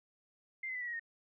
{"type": "tone with pitch steps", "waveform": "sine", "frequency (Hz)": [2093, 2042, 1991.6, 1942.7, 1895.1, 1848.6], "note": ["C7", "C7", "B6", "B6", "A#6", "A#6"], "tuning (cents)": [0, -43, 14, -29, 28, -15], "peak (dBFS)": -37, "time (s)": [0.63, 0.996], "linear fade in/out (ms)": 5, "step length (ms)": 61, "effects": []}